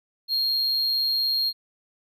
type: tone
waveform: triangle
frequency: 4239 Hz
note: C8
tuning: 22 cents sharp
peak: -20 dBFS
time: 0.28-1.53 s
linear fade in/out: 50 ms
effects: none